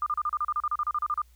sine tone bursts, 1206 Hz, D6, 46 cents sharp, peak -24 dBFS, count 16, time 0.02-1.218 s, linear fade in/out 2 ms, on 43 ms, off 34 ms, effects added 60 Hz sine -54 dBFS peak until 1.35 s + white hiss -66 dBFS RMS until 1.35 s

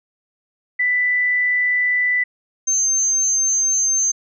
sine tone pair in turn, 1985 / 6302 Hz, B6 / G8, +8 / +8 cents, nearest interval octave + minor sixth, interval 2000 cents, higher second, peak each -15 dBFS, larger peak neither, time 0.79-2.24 / 2.67-4.12 s, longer neither, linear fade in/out 10 ms, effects none

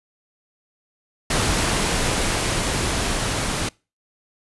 pink noise with level ramp, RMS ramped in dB -20 to -24 dBFS, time 1.3-3.69 s, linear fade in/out 5 ms, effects noise-tail reverb RT60 0.3 s tail -25 dB re dry + resampled to 24000 Hz

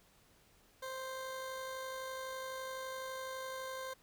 20% pulse tone with amplitude modulation, 523.3 Hz, C5, in tune, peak -35 dBFS, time 0.82-3.94 s, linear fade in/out 10 ms, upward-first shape sine, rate 51.9 Hz, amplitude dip 25%, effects pink hiss -67 dBFS RMS until 4.02 s

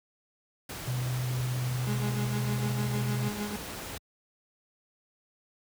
pink noise, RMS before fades -39 dBFS, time 0.69-3.98 s, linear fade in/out 5 ms
sine tone, 125.7 Hz, B2, 31 cents sharp, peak -28 dBFS, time 0.87-3.29 s, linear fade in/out 10 ms
35% pulse tone with tremolo, 207.7 Hz, G#3, in tune, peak -29 dBFS, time 1.87-3.56 s, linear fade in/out 0 ms, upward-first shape sine, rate 6.6 Hz, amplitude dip 60%
effects high-pass 60 Hz 12 dB/octave

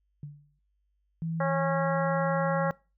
sine tone with exponential decay, 145.8 Hz, D3, 12 cents flat, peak -34 dBFS, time 0.23-0.59 s, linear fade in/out 2 ms, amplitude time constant 77 ms
sine tone with pitch glide, 163.9 to 165.9 Hz, E3 to E3, -10 to +11 cents, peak -29 dBFS, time 1.22-2.71 s, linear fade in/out 0 ms, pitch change +21 cents, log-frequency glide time 1.41-2.07 s
harmonic tone, 274 Hz, C#4, 20 cents flat, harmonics 2 / 3 / 4 / 5 / 6 / 7, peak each -28 / -33 / -35 / -35 / -38 / -40 dBFS, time 1.4-2.71 s, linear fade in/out 5 ms
effects noise-tail reverb RT60 0.3 s tail -23 dB re dry + added 50 Hz sine -70 dBFS peak until 2.97 s

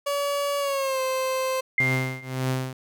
30% pulse tone with pitch glide, 569 to 521.8 Hz, C#5 to C5, +45 to -5 cents, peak -21 dBFS, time 0.06-1.61 s, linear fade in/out 10 ms, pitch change -150 cents, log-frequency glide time 0.59-1.01 s
sine tone with exponential decay, 2100 Hz, C7, 6 cents sharp, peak -17 dBFS, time 1.78-2.52 s, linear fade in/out 2 ms, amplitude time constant 160 ms
sawtooth tone with tremolo, 130 Hz, C3, 11 cents flat, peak -18 dBFS, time 1.8-2.73 s, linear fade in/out 2 ms, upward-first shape triangle, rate 1.8 Hz, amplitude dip 95%
effects none

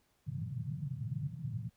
pink band-pass noise, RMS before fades -39 dBFS, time 0.26-1.7 s, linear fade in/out 20 ms, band 110 to 160 Hz, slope 48 dB/octave, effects pink hiss -74 dBFS RMS until 1.76 s

